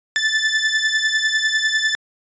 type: beating tone pair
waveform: sawtooth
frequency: 1750 / 1760 Hz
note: A6 / A6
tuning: -10 / 0 cents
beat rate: 10 Hz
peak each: -16 dBFS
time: 0.16-1.95 s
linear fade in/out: 0 ms
effects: resampled to 16000 Hz